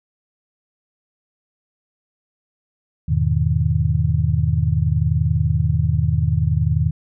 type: chord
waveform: sine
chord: E major seventh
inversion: none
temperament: just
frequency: 82.41 / 103.01 / 123.61 / 154.51 Hz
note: E2 / G#2 / B2 / D#3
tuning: 0 / -14 / +2 / -12 cents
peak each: -20 / -22 / -21 / -20 dBFS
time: 3.08-6.91 s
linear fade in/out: 10 ms
effects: none